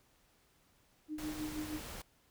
sine tone with tremolo, 306 Hz, D#4, 29 cents flat, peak -36 dBFS, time 1.08-1.8 s, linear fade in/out 50 ms, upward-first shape sine, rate 6.3 Hz, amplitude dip 65%
pink noise, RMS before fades -46 dBFS, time 1.18-2.02 s, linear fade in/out 5 ms
effects pink hiss -70 dBFS RMS until 2.3 s

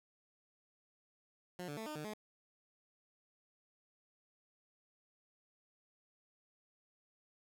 15% pulse tone with pitch steps, 179.3 / 146 / 221.3 / 304.4 / 151.6 / 212.9 Hz, F3 / D3 / A3 / D#4 / D#3 / G#3, +46 / -10 / +10 / -38 / -45 / +43 cents, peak -36 dBFS, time 1.59-2.136 s, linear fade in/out 2 ms, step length 91 ms, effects none

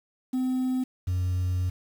sine tone pair in turn, 256.3 / 90.88 Hz, C4 / F#2, -36 / -31 cents, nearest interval octave + tritone, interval 1795 cents, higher first, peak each -21 dBFS, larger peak neither, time 0.33-0.84 / 1.07-1.7 s, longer second, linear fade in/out 10 ms, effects tanh soft clip ceiling -23 dBFS + 8-bit

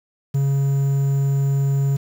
triangle tone with quantisation, 138.59 Hz, C#3, in tune, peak -14 dBFS, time 0.34-1.97 s, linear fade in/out 10 ms, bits 7, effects none

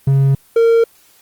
triangle tone pair in turn, 136.7 / 459.8 Hz, C#3 / A#4, -24 / -24 cents, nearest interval octave + major sixth, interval 2100 cents, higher second, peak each -7 / -6 dBFS, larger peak second, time 0.07-0.35 / 0.56-0.84 s, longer neither, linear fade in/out 5 ms, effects white hiss -50 dBFS RMS until 1.21 s + Opus 24 kbps

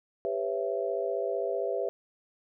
sine chord, C# half-diminished seventh, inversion second, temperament just, 399.1 / 498.9 / 554.4 / 665.2 Hz, G4 / B4 / C#5 / E5, +31 / +17 / 0 / +16 cents, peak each -33 / -33 / -35 / -33 dBFS, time 0.25-1.89 s, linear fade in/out 0 ms, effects none

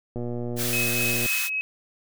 click train, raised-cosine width 2 ms, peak -19 dBFS, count 133, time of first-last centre 0.16-1.26 s, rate 120 Hz
white high-pass noise, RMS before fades -28 dBFS, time 0.56-1.5 s, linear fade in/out 50 ms, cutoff 1200 Hz, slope 24 dB/octave
sine tone with tremolo, 2557 Hz, D#7, 47 cents sharp, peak -23 dBFS, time 0.73-1.61 s, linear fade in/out 0 ms, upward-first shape triangle, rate 3.8 Hz, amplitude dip 50%
effects none

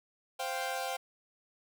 sawtooth chord, C suspended fourth, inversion none, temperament equal, 523.3 / 698.5 / 784 Hz, C5 / F5 / G5, 0 / 0 / 0 cents, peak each -35 / -35 / -33 dBFS, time 0.39-0.97 s, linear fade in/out 10 ms, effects none

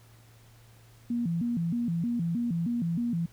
sine tone with vibrato, 200 Hz, G3, 35 cents sharp, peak -26 dBFS, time 1.1-3.26 s, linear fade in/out 5 ms, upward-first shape square, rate 3.2 Hz, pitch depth 300 cents each way, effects added 114 Hz sine -54 dBFS peak until 3.32 s + pink hiss -60 dBFS RMS until 3.32 s

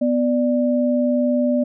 sine tone pair together, 247.9 / 590 Hz, B3 / D5, +7 / +8 cents, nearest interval octave + minor third, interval 1501 cents, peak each -17 / -20 dBFS, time 0.01-1.64 s, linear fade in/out 10 ms, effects none

